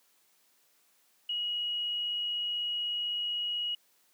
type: tone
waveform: sine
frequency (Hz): 2901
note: F#7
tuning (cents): -35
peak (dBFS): -30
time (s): 1.29-3.75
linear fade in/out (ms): 5
effects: white hiss -68 dBFS RMS until 4.13 s + high-pass 200 Hz 12 dB/octave